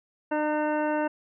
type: harmonic tone with a mistuned harmonic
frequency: 302.3 Hz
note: D#4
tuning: 50 cents flat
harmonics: 1 / 2 / 3 / 4 / 5 / 6 / 7 / 9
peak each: -28 / -28 / -30 / -43 / -35 / -41 / -49 / -44 dBFS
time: 0.31-1.08 s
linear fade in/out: 10 ms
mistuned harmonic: 3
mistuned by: +16 cents
effects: none